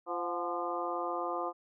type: harmonic tone with a mistuned harmonic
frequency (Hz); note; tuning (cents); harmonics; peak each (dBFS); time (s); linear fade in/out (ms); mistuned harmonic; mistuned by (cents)
172.9; F3; -17; 2 / 3 / 4 / 5 / 6 / 7; -39 / -39 / -38 / -42 / -39 / -39; 0.06-1.53; 50; 4; +58
effects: none